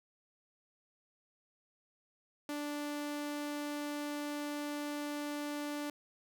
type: tone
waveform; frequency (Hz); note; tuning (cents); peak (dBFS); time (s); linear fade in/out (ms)
sawtooth; 293.1; D4; -3; -33; 2.49-5.9; 2
effects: none